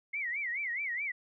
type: tone with vibrato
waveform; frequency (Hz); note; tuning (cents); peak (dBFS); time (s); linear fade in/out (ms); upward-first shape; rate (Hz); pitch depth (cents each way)
sine; 2093; C7; 0; -32; 0.13-1.12; 10; sine; 4.7; 200
effects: none